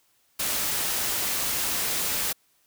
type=noise; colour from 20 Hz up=white; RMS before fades=-27 dBFS; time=0.39-2.33 s; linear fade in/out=10 ms; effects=white hiss -66 dBFS RMS until 2.66 s